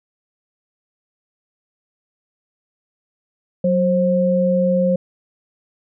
sine tone pair together, 185 / 531.5 Hz, F#3 / C5, 0 / +27 cents, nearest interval octave + tritone, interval 1827 cents, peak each -17 / -16 dBFS, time 3.64-4.96 s, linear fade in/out 5 ms, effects none

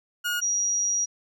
30% pulse / sine tone pair in turn, 1437 / 5748 Hz, F6 / F8, +49 / +49 cents, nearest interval 2 octaves, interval 2400 cents, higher second, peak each -22 dBFS, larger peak neither, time 0.24-0.41 / 0.41-1.06 s, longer second, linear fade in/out 20 ms, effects none

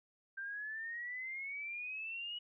sine exponential sweep, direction up, 1568 to 2928 Hz, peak -40 dBFS, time 0.37-2.39 s, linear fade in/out 10 ms, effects none

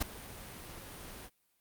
pink noise with ADSR envelope, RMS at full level -29 dBFS, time 0-1.3 s, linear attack 23 ms, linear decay 4 ms, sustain -18 dB, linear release 47 ms, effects white hiss -75 dBFS RMS until 1.6 s + Opus 48 kbps

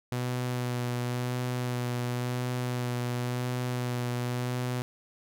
sawtooth tone with vibrato, 123.47 Hz, B2, in tune, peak -25 dBFS, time 0.12-4.82 s, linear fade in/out 0 ms, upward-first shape sine, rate 0.94 Hz, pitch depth 17 cents each way, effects none

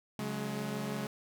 sawtooth chord, C# suspended fourth, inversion none, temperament equal with one note detuned, 138.59 / 185 / 211 Hz, C#3 / F#3 / G#3, 0 / 0 / +28 cents, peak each -36 / -38 / -33 dBFS, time 0.19-1.07 s, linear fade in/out 2 ms, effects none

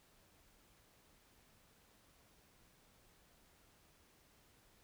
silence, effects pink hiss -69 dBFS RMS until 4.83 s

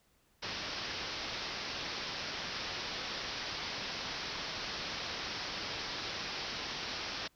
white low-pass noise, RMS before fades -40 dBFS, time 0.42-7.28 s, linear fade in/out 10 ms, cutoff 5600 Hz, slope 96 dB/octave, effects pink hiss -71 dBFS RMS until 7.35 s

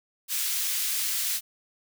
white high-pass noise, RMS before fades -28 dBFS, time 0.28-1.41 s, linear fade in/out 50 ms, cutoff 2200 Hz, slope 12 dB/octave, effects none

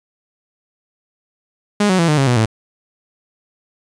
sawtooth tone with pitch steps, 206.5 / 186.11 / 167.73 / 151.17 / 136.24 / 122.79 / 110.66 Hz, G#3 / F#3 / E3 / D#3 / C#3 / B2 / A2, -10 / +10 / +30 / -50 / -30 / -10 / +10 cents, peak -8 dBFS, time 1.8-2.458 s, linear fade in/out 5 ms, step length 94 ms, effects resampled to 22050 Hz

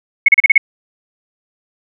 sine tone bursts, 2191 Hz, C#7, 21 cents flat, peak -3 dBFS, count 6, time 0.26-0.579 s, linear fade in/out 5 ms, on 24 ms, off 35 ms, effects none

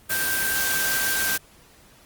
sine tone in noise, 1568 Hz, G6, in tune, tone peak -25 dBFS, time 0.09-1.38 s, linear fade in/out 20 ms, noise white, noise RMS -25 dBFS, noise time 0.09-1.38 s, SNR -3 dB, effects pink hiss -53 dBFS RMS until 2.05 s + Opus 24 kbps

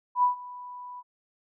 sine tone with ADSR envelope, 987.8 Hz, B5, in tune, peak -17 dBFS, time 0.15-1.03 s, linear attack 81 ms, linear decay 120 ms, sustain -21 dB, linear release 40 ms, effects none

